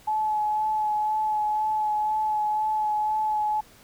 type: tone with vibrato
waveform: sine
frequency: 855 Hz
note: A5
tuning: 50 cents flat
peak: -22 dBFS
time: 0.07-3.61 s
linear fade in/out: 10 ms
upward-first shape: sine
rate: 2 Hz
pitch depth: 17 cents each way
effects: pink hiss -53 dBFS RMS until 3.83 s